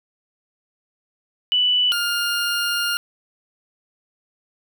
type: tone pair in turn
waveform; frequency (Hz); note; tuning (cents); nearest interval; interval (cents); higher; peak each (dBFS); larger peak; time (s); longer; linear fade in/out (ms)
sine / 20% pulse; 2972 / 1410.3; F#7 / F6; +7 / +17; octave + minor second; 1290; first; -15; neither; 1.52-1.92 / 1.92-2.97; second; 0
effects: none